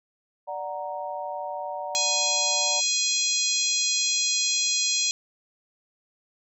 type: chord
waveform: sine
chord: D augmented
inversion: none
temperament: equal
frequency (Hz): 587.3 / 740 / 932.3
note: D5 / F#5 / A#5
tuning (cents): 0 / 0 / 0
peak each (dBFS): -34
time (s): 0.47-2.81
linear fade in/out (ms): 20
type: harmonic tone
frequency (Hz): 830.6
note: G#5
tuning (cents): 0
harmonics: 3 / 4 / 5 / 6 / 7 / 8 / 9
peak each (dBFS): -32 / -30 / -27 / -34 / -30 / -29 / -30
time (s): 1.95-5.11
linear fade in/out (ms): 0
effects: none

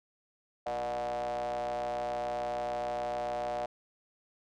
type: ring-modulated tone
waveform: square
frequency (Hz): 63.4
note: B1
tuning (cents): +46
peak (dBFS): -30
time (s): 0.66-3.66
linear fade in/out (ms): 5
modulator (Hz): 664
effects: low-pass 6000 Hz 12 dB/octave

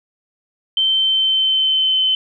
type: tone with pitch glide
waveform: sine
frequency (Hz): 3106 to 3061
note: G7 to G7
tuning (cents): -17 to -42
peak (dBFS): -13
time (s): 0.77-2.15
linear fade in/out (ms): 2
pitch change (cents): -25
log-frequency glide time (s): 0.87-2.01
effects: none

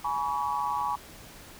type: tone cluster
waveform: sine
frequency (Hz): 839 / 974 / 1130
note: G#5 / B5 / C#6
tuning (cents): +17 / -24 / +33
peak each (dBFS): -31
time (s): 0.04-0.96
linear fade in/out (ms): 10
effects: pink hiss -48 dBFS RMS until 1.59 s

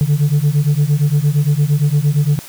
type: beating tone pair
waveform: sine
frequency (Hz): 142 / 150.7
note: C#3 / D3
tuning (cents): +42 / +45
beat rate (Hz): 8.7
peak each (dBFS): -12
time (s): 0.01-2.39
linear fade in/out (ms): 0
effects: tanh soft clip ceiling -8 dBFS + white hiss -36 dBFS RMS until 2.48 s

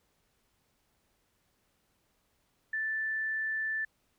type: tone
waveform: sine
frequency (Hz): 1761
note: A6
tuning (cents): +1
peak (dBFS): -30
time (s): 2.73-3.85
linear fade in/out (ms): 5
effects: pink hiss -74 dBFS RMS until 4.18 s

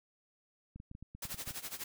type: clicks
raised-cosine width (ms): 5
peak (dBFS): -35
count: 10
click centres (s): 0.76 / 0.801 / 0.914 / 0.951 / 1.026 / 1.15 / 1.253 / 1.344 / 1.476 / 1.508
type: noise with tremolo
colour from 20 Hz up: white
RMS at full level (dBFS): -40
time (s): 1.22-1.84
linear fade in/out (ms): 5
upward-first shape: sine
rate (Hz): 12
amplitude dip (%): 85
effects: none

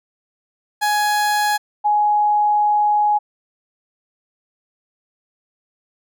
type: tone pair in turn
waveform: 30% pulse / sine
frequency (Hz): 836 / 836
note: G#5 / G#5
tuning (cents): +11 / +11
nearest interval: unison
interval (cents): 0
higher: neither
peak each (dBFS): -13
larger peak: neither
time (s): 0.81-1.58 / 1.84-3.19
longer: second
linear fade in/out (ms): 20
effects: none

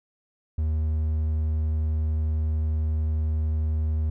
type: tone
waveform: triangle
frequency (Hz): 77.78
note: D#2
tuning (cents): 0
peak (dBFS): -20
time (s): 0.58-4.1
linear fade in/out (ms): 5
effects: none

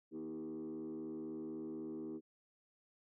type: tone with frequency modulation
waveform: sine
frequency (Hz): 318.3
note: D#4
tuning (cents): +39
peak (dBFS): -40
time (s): 0.11-2.21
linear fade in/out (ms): 50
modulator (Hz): 76.1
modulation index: 1.1
effects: tanh soft clip ceiling -39 dBFS

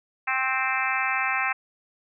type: harmonic tone with a mistuned harmonic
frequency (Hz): 261.6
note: C4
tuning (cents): 0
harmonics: 3 / 4 / 5 / 6 / 7 / 8 / 9 / 10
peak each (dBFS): -31 / -31 / -31 / -31 / -31 / -31 / -31 / -31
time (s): 0.27-1.53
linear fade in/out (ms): 10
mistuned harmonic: 4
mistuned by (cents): +20
effects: none

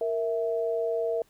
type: tone pair together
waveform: sine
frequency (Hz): 464.1 / 656.3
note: A#4 / E5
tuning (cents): -8 / -8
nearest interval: tritone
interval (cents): 600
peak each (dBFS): -27 / -29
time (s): 0.01-1.22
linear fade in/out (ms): 2
effects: pink hiss -64 dBFS RMS until 1.29 s

